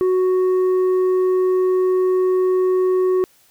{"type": "tone with tanh clipping", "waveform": "triangle", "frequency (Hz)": 370, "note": "F#4", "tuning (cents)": 0, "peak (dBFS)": -15, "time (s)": [0.01, 3.24], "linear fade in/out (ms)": 0, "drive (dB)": 9, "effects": ["white hiss -55 dBFS RMS until 3.5 s"]}